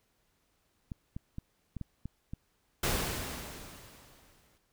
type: clicks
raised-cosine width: 5 ms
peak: -26 dBFS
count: 7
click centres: 0.918 / 1.165 / 1.384 / 1.767 / 1.813 / 2.056 / 2.335 s
type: noise with exponential decay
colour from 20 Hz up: pink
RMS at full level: -29 dBFS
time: 2.83-4.58 s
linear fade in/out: 5 ms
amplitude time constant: 380 ms
effects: pink hiss -74 dBFS RMS until 4.72 s